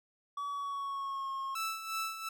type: tone with pitch glide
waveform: triangle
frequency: 1139 to 1080.7 Hz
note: C#6 to C#6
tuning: +47 to -44 cents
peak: -33 dBFS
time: 0.37-1.55 s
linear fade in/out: 5 ms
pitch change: -91 cents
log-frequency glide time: 0.48-1.3 s
type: tone with tremolo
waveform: sawtooth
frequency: 1318.5 Hz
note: E6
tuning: in tune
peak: -29 dBFS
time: 1.55-2.29 s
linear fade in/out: 5 ms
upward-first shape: sine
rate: 2.8 Hz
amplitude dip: 65%
effects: none